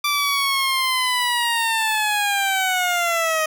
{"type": "linear sweep", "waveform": "15% pulse", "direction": "down", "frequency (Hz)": [1174.7, 622.3], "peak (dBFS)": -12, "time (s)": [0.04, 3.46], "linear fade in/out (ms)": 5, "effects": []}